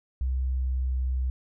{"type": "tone with pitch glide", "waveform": "sine", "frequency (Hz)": [64.5, 64.02], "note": ["C2", "C2"], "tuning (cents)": [-24, -37], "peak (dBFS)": -24, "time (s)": [0.21, 1.3], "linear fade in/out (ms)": 0, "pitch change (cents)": -13, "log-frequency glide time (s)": [0.42, 0.91], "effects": []}